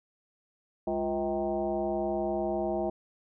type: tone with frequency modulation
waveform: sine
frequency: 493.9 Hz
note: B4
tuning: in tune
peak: -27 dBFS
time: 0.87-2.9 s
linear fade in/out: 5 ms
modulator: 144 Hz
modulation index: 2
effects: none